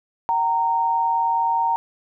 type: tone pair together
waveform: sine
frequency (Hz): 766 / 925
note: G5 / A#5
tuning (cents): -40 / -14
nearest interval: minor third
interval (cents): 326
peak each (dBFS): -25 / -18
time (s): 0.29-1.76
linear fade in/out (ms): 0
effects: none